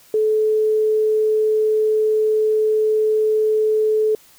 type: tone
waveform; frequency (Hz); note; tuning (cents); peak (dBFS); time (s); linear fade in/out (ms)
sine; 432.3; A4; -31; -14; 0.14-4.15; 2
effects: white hiss -50 dBFS RMS until 4.38 s